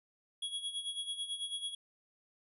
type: tone with tremolo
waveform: square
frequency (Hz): 3330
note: G#7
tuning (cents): +4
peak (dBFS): -35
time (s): 0.42-1.75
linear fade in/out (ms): 5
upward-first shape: sine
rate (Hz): 9.1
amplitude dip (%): 70
effects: resampled to 32000 Hz